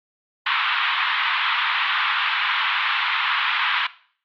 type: band-pass noise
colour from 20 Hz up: pink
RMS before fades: -22 dBFS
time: 0.46-3.87 s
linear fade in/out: 5 ms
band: 960 to 3600 Hz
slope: 48 dB/octave
effects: noise-tail reverb RT60 0.5 s tail -18 dB re dry + Opus 48 kbps